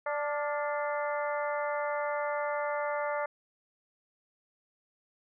harmonic tone with a mistuned harmonic, 293.7 Hz, D4, in tune, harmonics 2 / 3 / 4 / 5 / 6 / 7, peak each -32 / -36 / -38 / -40 / -42 / -43 dBFS, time 0.06-3.26 s, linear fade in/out 5 ms, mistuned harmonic 5, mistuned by -61 cents, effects none

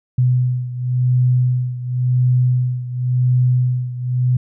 sine beating tone pair, 125.2 / 126.13 Hz, B2 / B2, +24 / +37 cents, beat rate 0.93 Hz, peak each -15 / -19 dBFS, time 0.18-4.37 s, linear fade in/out 5 ms, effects none

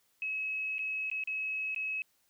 sine tone with dropouts, 2569 Hz, E7, 45 cents flat, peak -32 dBFS, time 0.22-2.02 s, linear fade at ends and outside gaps 1 ms, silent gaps 0.783-0.791 / 1.1-1.114 / 1.238-1.274 / 1.747-1.761 s, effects white hiss -72 dBFS RMS until 2.29 s

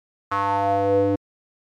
square tone with band-pass filter sweep, 99.4 Hz, G2, 25 cents sharp, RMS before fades -20 dBFS, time 0.31-1.16 s, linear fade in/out 10 ms, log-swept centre 1200 to 380 Hz, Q 4.9, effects MP3 96 kbps

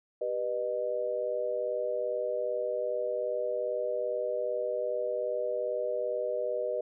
sine chord, G augmented, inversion none, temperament just, 392 / 490 / 612.5 Hz, G4 / B4 / D#5, 0 / -14 / -27 cents, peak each -38 / -32 / -32 dBFS, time 0.21-6.81 s, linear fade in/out 5 ms, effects none

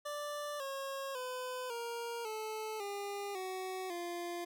25% pulse tone with pitch steps, 587.3 / 544.8 / 505.4 / 468.8 / 434.9 / 403.5 / 374.3 / 347.2 Hz, D5 / C#5 / B4 / A#4 / A4 / G#4 / F#4 / F4, 0 / -30 / +40 / +10 / -20 / -50 / +20 / -10 cents, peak -35 dBFS, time 0.05-4.45 s, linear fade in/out 10 ms, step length 550 ms, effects none

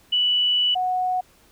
sine tone pair in turn, 2960 / 735.7 Hz, F#7 / F#5, 0 / -10 cents, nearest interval 2 octaves, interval 2410 cents, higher first, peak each -17 / -20 dBFS, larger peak first, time 0.12-0.75 / 0.75-1.21 s, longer first, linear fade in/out 10 ms, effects pink hiss -56 dBFS RMS until 1.51 s

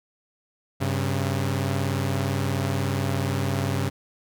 sawtooth tone pair together, 97 / 135.37 Hz, G2 / C#3, -18 / -41 cents, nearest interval tritone, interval 577 cents, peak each -22 dBFS, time 0.8-3.9 s, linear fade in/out 20 ms, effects none

